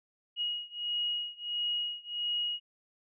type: beating tone pair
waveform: sine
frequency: 2890 / 2891.5 Hz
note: F#7 / F#7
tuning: -41 / -41 cents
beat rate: 1.5 Hz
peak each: -34 / -35 dBFS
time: 0.36-2.6 s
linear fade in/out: 50 ms
effects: none